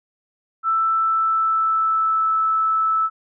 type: tone with pitch glide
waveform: sine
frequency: 1325 to 1310.5 Hz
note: E6 to E6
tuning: +9 to -11 cents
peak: -16 dBFS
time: 0.63-3.1 s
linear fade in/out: 50 ms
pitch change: -20 cents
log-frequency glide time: 0.92-2.36 s
effects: none